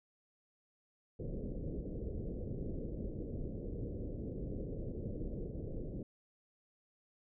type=low-pass noise; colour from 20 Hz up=pink; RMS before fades=-41 dBFS; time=1.19-6.03 s; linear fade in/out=5 ms; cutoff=530 Hz; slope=48 dB/octave; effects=none